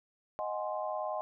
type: chord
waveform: sine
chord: Ab dominant seventh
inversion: second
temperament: equal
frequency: 622.3 / 740 / 830.6 / 1046.5 Hz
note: Eb5 / Gb5 / Ab5 / C6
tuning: 0 / 0 / 0 / 0 cents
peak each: -36 / -39 / -40 / -40 dBFS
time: 0.39-1.21 s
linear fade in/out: 0 ms
effects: none